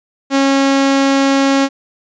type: tone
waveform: sawtooth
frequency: 273.5 Hz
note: C#4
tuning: 23 cents flat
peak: -6 dBFS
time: 0.3-1.69 s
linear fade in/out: 50 ms
effects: resampled to 16000 Hz